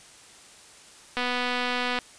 click train, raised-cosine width 0.3 ms, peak -12 dBFS, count 203, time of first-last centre 1.17-1.988 s, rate 247 Hz, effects white hiss -50 dBFS RMS until 2.18 s + resampled to 22050 Hz

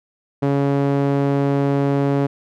sawtooth tone with band-pass filter, 140.1 Hz, C#3, 19 cents sharp, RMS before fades -18 dBFS, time 0.42-2.27 s, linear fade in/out 10 ms, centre 370 Hz, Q 0.85, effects none

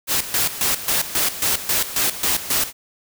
white noise with tremolo, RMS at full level -19 dBFS, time 0.07-2.73 s, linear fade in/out 50 ms, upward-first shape square, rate 3.7 Hz, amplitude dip 75%, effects none

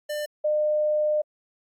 square / sine tone pair in turn, 597 / 605 Hz, D5 / D#5, +28 / -49 cents, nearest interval unison, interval 23 cents, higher second, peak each -28 / -20 dBFS, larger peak second, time 0.09-0.26 / 0.44-1.22 s, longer second, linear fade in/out 10 ms, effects AAC 64 kbps

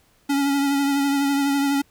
square tone with vibrato, 279.9 Hz, C#4, 17 cents sharp, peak -19 dBFS, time 0.29-1.82 s, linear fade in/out 10 ms, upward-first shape triangle, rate 12 Hz, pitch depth 31 cents each way, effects pink hiss -60 dBFS RMS until 1.9 s

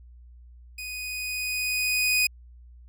sawtooth tone with level ramp, 2489 Hz, D#7, in tune, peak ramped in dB -31 to -16 dBFS, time 0.78-2.27 s, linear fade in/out 5 ms, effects added 60 Hz sine -46 dBFS peak until 2.88 s

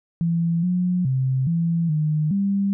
sine tone with pitch steps, 168.1 / 180 / 131.3 / 167.6 / 153.1 / 198.1 Hz, E3 / F#3 / C3 / E3 / D#3 / G3, +34 / -47 / +6 / +29 / -28 / +18 cents, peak -18 dBFS, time 0.21-2.73 s, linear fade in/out 0 ms, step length 420 ms, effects none

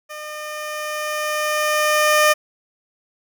15% pulse tone with level ramp, 606 Hz, D#5, 46 cents flat, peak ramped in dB -25 to -5 dBFS, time 0.09-2.34 s, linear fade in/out 20 ms, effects none

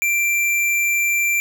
square tone, 2356 Hz, D7, 5 cents sharp, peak -17 dBFS, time 0.02-1.4 s, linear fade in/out 0 ms, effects none

